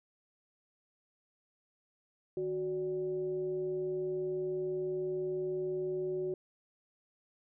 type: tone with frequency modulation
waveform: sine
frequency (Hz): 370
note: F#4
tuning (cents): 0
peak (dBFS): -32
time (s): 2.37-6.34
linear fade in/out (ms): 2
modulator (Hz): 214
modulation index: 0.41
effects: none